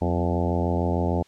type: harmonic tone with a mistuned harmonic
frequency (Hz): 86.6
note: F2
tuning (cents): -14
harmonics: 1 / 2 / 3 / 4 / 5 / 6 / 7 / 8 / 9 / 10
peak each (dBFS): -25 / -28 / -30 / -31 / -32 / -33 / -33 / -34 / -35 / -35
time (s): 0.01-1.23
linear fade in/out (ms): 10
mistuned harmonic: 2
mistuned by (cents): +72
effects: white hiss -58 dBFS RMS until 1.27 s + low-pass 6000 Hz 12 dB/octave